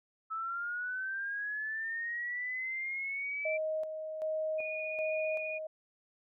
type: linear sweep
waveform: sine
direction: up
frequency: 1300 to 2349 Hz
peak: -34 dBFS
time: 0.3-3.58 s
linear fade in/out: 20 ms
type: tone with tremolo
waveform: sine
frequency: 627 Hz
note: D#5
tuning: 13 cents sharp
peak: -31 dBFS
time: 3.45-5.67 s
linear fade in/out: 5 ms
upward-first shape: square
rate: 1.3 Hz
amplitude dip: 50%
type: tone with vibrato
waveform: sine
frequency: 2454 Hz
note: D#7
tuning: 25 cents flat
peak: -37 dBFS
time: 4.58-5.59 s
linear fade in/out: 20 ms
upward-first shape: triangle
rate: 15 Hz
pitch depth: 13 cents each way
effects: none